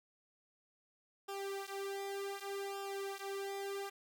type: tone with flanger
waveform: sawtooth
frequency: 395.3 Hz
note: G4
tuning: 15 cents sharp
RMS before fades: -42 dBFS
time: 1.28-3.9 s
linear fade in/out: 10 ms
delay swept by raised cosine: 0.47 to 4.37 ms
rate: 0.66 Hz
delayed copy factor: -1
effects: none